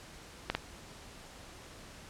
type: clicks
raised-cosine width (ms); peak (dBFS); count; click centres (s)
0.3; -14; 2; 0.5 / 0.55
effects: pink hiss -51 dBFS RMS until 2.09 s + low-pass 9000 Hz 12 dB/octave